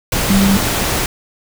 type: tone in noise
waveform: sine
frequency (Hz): 196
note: G3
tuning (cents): 0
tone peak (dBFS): -10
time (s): 0.3-0.57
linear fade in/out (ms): 2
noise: pink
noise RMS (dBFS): -17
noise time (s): 0.12-1.06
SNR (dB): +4
effects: none